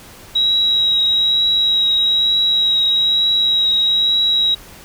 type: tone with vibrato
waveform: sine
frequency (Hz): 3847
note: B7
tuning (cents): -46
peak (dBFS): -12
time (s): 0.35-4.55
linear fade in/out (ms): 10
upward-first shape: triangle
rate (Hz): 1.1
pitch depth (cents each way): 15
effects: pink hiss -40 dBFS RMS until 4.84 s